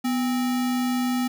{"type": "tone with sample-and-hold", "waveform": "sine", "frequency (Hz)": 248.2, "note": "B3", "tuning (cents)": 9, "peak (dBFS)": -21, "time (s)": [0.04, 1.28], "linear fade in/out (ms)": 10, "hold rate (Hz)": 1050, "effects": []}